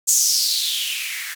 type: noise with band-pass filter sweep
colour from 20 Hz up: violet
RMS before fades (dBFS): -21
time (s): 0.07-1.35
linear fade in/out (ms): 20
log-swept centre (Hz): 7100 to 1700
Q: 5.2
effects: none